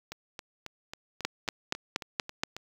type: two click trains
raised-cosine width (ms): 0.2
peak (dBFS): -10 / -21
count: 6 / 10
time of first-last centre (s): 1.25-2.435 / 0.12-2.566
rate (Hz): 4.22 / 3.68
effects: high-pass 100 Hz 12 dB/octave + 7-bit